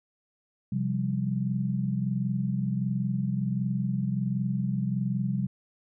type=chord; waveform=sine; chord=C suspended fourth; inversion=none; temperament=equal; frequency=130.81 / 174.61 / 196 Hz; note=C3 / F3 / G3; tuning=0 / 0 / 0 cents; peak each=-29 / -32 / -29 dBFS; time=0.72-5.47 s; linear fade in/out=5 ms; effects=none